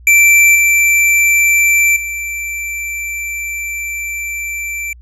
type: tone with level steps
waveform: square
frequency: 2341 Hz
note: D7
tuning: 6 cents flat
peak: -6 / -9 / -20 dBFS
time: 0.07-4.93 s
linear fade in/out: 2 ms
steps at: 0.55 / 1.96 s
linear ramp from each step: 5 ms
effects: added 60 Hz sine -36 dBFS peak until 5.01 s + resampled to 32000 Hz